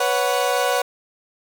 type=chord; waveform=30% pulse; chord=B suspended second; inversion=none; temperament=equal with one note detuned; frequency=493.9 / 558.9 / 740 Hz; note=B4 / C#5 / F#5; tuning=0 / +14 / 0 cents; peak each=-20 dBFS; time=0-0.82 s; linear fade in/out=5 ms; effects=none